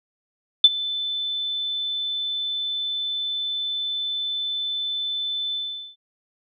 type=tone with ADSR envelope; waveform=sine; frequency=3520 Hz; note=A7; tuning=in tune; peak=-5 dBFS; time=0.64-5.96 s; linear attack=4 ms; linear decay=38 ms; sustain=-19 dB; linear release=420 ms; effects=none